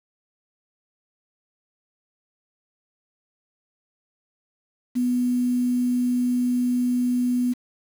sine tone with quantisation, 246.9 Hz, B3, in tune, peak -19 dBFS, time 4.95-7.54 s, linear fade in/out 20 ms, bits 7, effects none

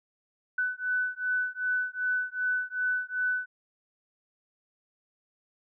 sine beating tone pair, 1497 / 1499.6 Hz, F#6 / F#6, +20 / +23 cents, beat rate 2.6 Hz, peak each -30 / -30 dBFS, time 0.58-3.46 s, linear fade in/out 5 ms, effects none

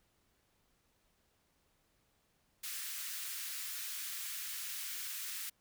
white high-pass noise, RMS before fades -42 dBFS, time 2.63-5.5 s, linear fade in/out 10 ms, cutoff 1400 Hz, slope 24 dB/octave, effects pink hiss -75 dBFS RMS until 5.6 s

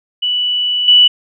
sine tone with level steps, 2960 Hz, F#7, in tune, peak -13 / -4 dBFS, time 0.22-1.08 s, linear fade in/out 10 ms, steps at 0.88 s, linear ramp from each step 2 ms, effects none

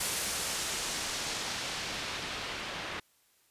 white noise with low-pass filter sweep, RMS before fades -36 dBFS, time 0-3 s, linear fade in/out 5 ms, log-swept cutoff 11000 to 2600 Hz, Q 0.84, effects white hiss -68 dBFS RMS until 3.5 s + resampled to 32000 Hz

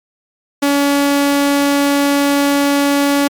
sawtooth tone, 283.3 Hz, C#4, 38 cents sharp, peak -7 dBFS, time 0.62-3.28 s, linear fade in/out 10 ms, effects MP3 96 kbps

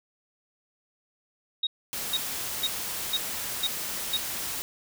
sine tone bursts, 3770 Hz, A#7, 19 cents sharp, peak -23 dBFS, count 6, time 1.63-4.17 s, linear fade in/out 5 ms, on 40 ms, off 460 ms
white noise, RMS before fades -33 dBFS, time 1.93-4.62 s, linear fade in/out 0 ms
effects none

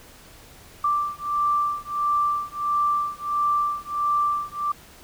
sine beating tone pair, 1174.7 / 1176.2 Hz, D6 / D6, 0 / +2 cents, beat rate 1.5 Hz, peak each -24 dBFS, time 0.84-4.72 s, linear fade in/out 5 ms, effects pink hiss -48 dBFS RMS until 5.03 s

